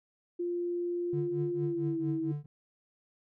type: tone with pitch glide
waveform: sine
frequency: 349.2 to 323.9 Hz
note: F4 to E4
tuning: 0 to -30 cents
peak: -30 dBFS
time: 0.39-2.32 s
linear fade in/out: 10 ms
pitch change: -130 cents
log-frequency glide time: 1.59-2.06 s
type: tone with tremolo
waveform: triangle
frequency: 146.83 Hz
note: D3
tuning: in tune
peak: -28 dBFS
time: 1.13-2.46 s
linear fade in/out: 2 ms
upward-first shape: triangle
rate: 4.4 Hz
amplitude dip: 100%
effects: none